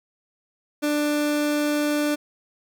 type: tone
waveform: 30% pulse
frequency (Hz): 295.7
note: D4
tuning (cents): +12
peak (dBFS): -18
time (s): 0.82-2.16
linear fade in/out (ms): 20
effects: none